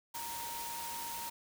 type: tone in noise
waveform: sine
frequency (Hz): 932.3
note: A#5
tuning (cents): 0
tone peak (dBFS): -42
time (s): 0.14-1.3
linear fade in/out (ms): 10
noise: white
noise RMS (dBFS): -43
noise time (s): 0.14-1.3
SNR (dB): -2
effects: none